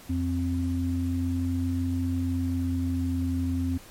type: tone pair together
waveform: sine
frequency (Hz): 87.31 / 261.6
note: F2 / C4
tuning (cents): 0 / 0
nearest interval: octave + perfect fifth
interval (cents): 1900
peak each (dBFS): -27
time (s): 0.09-3.78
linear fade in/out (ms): 10
effects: pink hiss -49 dBFS RMS until 3.9 s + MP3 64 kbps